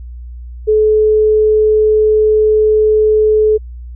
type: tone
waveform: sine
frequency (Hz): 430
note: A4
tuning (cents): -40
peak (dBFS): -7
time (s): 0.67-3.58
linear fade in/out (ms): 20
effects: added 60 Hz sine -26 dBFS peak until 3.95 s